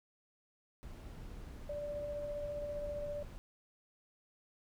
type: noise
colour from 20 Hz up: brown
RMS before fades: -48 dBFS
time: 0.83-3.38 s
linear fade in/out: 0 ms
type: tone with tremolo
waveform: sine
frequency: 585 Hz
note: D5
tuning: 7 cents flat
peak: -37 dBFS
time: 1.69-3.23 s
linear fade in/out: 5 ms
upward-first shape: sine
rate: 15 Hz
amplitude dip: 25%
effects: none